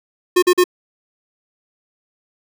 square tone bursts, 360 Hz, F#4, 47 cents flat, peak -10 dBFS, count 3, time 0.36-0.641 s, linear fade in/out 10 ms, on 65 ms, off 43 ms, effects none

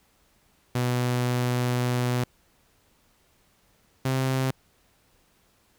sawtooth tone pair in turn, 123.6 / 131.34 Hz, B2 / C3, +2 / +7 cents, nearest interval minor second, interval 105 cents, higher second, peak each -19 dBFS, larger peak neither, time 0.75-2.24 / 4.05-4.51 s, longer first, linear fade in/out 5 ms, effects pink hiss -64 dBFS RMS until 5.78 s

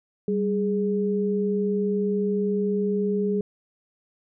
sine tone pair together, 195.79 / 415.3 Hz, G3 / G#4, -2 / 0 cents, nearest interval octave + minor second, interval 1302 cents, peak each -24 dBFS, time 0.28-3.41 s, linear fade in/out 2 ms, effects none

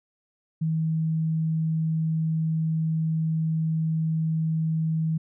sine tone, 160 Hz, D#3, 49 cents sharp, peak -22 dBFS, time 0.61-5.18 s, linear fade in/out 10 ms, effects none

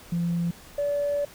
sine tone pair in turn, 171.3 / 576.2 Hz, F3 / D5, -33 / -33 cents, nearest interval octave + major sixth, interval 2100 cents, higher second, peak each -22 dBFS, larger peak neither, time 0.12-0.51 / 0.78-1.25 s, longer second, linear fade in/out 5 ms, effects tanh soft clip ceiling -19 dBFS + pink hiss -48 dBFS RMS until 1.34 s

